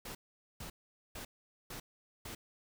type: noise bursts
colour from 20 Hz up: pink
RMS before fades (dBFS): -45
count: 5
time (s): 0.05-2.35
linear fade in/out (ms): 5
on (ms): 100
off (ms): 450
effects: none